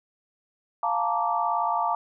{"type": "chord", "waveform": "sine", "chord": "Bb major seventh", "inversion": "second", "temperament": "just", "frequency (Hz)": [699.2, 874.1, 932.3, 1165.4], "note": ["F5", "A5", "Bb5", "D6"], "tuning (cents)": [2, -12, 0, -14], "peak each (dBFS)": -28, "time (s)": [0.83, 1.95], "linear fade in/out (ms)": 2, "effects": []}